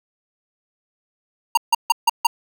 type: tone bursts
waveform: square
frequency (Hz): 929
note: A#5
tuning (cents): -6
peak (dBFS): -12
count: 5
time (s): 1.55-2.27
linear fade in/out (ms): 5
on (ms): 24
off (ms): 150
effects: none